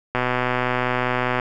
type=click train; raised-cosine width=0.5 ms; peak=-6 dBFS; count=157; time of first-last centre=0.15-1.398 s; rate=125 Hz; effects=none